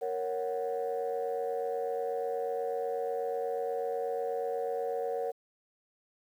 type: chord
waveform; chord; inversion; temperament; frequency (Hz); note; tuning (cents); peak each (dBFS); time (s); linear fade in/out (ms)
sine; F# major; first; equal; 466.2 / 554.4 / 740; A#4 / C#5 / F#5; 0 / 0 / 0; -32 / -35 / -36; 0.01-5.32; 20
effects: tanh soft clip ceiling -24 dBFS + 10-bit